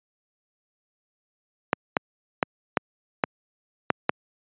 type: clicks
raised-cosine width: 0.5 ms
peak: -3 dBFS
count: 7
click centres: 1.731 / 1.968 / 2.428 / 2.772 / 3.238 / 3.903 / 4.094 s
effects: high-pass 150 Hz 12 dB/octave + resampled to 8000 Hz